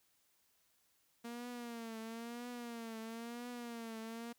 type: tone with vibrato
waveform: sawtooth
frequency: 233.1 Hz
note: A#3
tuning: in tune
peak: -40 dBFS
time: 1.24-4.33 s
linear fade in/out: 10 ms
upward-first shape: triangle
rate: 1 Hz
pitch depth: 89 cents each way
effects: white hiss -75 dBFS RMS until 4.38 s